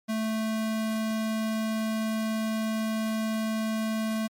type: tone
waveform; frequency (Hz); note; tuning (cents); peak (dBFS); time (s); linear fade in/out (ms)
square; 220; A3; 0; -27; 0.08-4.28; 20
effects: MP3 64 kbps